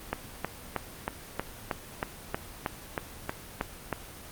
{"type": "click train", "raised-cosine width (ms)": 0.5, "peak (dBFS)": -13, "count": 13, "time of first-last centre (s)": [0.13, 3.927], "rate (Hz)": 3.16, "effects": ["pink hiss -45 dBFS RMS until 4.31 s", "Opus 24 kbps"]}